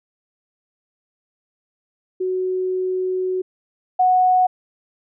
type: tone pair in turn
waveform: sine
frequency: 370.8 / 736.7 Hz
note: F#4 / F#5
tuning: +4 / -8 cents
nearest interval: octave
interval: 1188 cents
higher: second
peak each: -19 / -12 dBFS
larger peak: second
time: 2.2-3.42 / 3.99-4.47 s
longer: first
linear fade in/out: 10 ms
effects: none